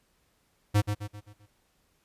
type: tone with echo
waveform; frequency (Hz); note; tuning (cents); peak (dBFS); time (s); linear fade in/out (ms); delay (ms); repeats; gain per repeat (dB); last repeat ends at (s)
square; 103.83; G#2; 0; -20; 0.74-0.82; 20; 130; 5; -7; 1.47
effects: pink hiss -70 dBFS RMS until 2.04 s + resampled to 32000 Hz